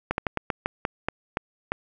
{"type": "slowing click train", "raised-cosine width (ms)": 0.5, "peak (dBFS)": -9, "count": 10, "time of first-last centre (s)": [0.11, 1.72], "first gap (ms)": 71, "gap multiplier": 1.22, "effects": []}